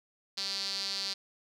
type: tone with band-pass filter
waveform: sawtooth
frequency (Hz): 195.8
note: G3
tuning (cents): -2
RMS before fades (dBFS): -35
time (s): 0.37-1.14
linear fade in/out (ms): 10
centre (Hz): 4500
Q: 6.8
effects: none